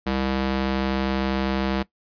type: tone with high-pass filter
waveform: square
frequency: 66.3 Hz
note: C2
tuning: 23 cents sharp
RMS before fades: -24 dBFS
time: 0.06-1.83 s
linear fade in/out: 10 ms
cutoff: 160 Hz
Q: 0.78
effects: noise-tail reverb RT60 0.1 s tail -18 dB re dry + resampled to 11025 Hz